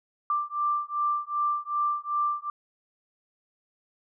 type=beating tone pair; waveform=sine; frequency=1179 / 1181.6 Hz; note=D6 / D6; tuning=+6 / +10 cents; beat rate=2.6 Hz; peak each=-28 dBFS; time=0.3-2.5 s; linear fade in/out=2 ms; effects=none